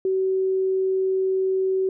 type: tone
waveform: sine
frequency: 379.3 Hz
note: F#4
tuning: 43 cents sharp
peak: -19 dBFS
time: 0.05-1.89 s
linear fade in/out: 2 ms
effects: none